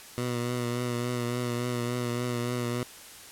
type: tone with vibrato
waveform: 15% pulse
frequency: 121.6 Hz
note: B2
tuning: 26 cents flat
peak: -22 dBFS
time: 0.18-2.83 s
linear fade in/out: 0 ms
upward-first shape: triangle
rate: 3.5 Hz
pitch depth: 36 cents each way
effects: white hiss -47 dBFS RMS until 3.31 s + low-pass 12000 Hz 12 dB/octave